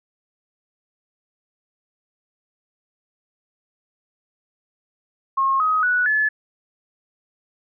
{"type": "tone with pitch steps", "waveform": "sine", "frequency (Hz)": [1079, 1261.1, 1474, 1722.7], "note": ["C#6", "D#6", "F#6", "A6"], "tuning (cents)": [-47, 23, -7, -37], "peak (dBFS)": -16, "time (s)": [5.37, 6.29], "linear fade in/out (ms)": 10, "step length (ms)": 230, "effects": []}